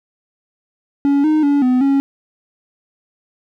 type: tone with pitch steps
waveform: triangle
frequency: 281.8 / 308.8 / 285.3 / 252.4 / 275.8 Hz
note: C#4 / D#4 / C#4 / B3 / C#4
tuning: +29 / -13 / +50 / +38 / -9 cents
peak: -9 dBFS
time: 1.05-2 s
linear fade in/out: 0 ms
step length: 190 ms
effects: none